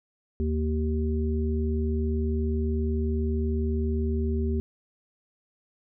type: harmonic tone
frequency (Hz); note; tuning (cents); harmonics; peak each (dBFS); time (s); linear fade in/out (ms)
77.3; D#2; -11; 1 / 3 / 5; -25 / -30 / -32; 0.4-4.6; 0
effects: none